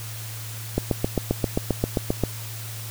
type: click train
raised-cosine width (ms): 2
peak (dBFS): -7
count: 12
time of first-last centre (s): 0.78-2.237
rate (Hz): 7.55
effects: added 111 Hz sine -34 dBFS peak until 2.9 s + white hiss -38 dBFS RMS until 2.9 s